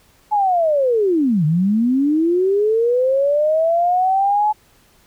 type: linear two-way sweep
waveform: sine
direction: down then up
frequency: 858 to 146.83 to 858 Hz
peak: -13 dBFS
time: 0.31-4.53 s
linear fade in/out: 20 ms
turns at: 1.45 s
effects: pink hiss -54 dBFS RMS until 5.06 s